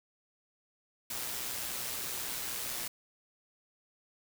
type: noise with amplitude modulation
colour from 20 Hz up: white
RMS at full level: -36 dBFS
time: 1.1-2.88 s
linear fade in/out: 5 ms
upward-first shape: sine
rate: 122 Hz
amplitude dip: 35%
effects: none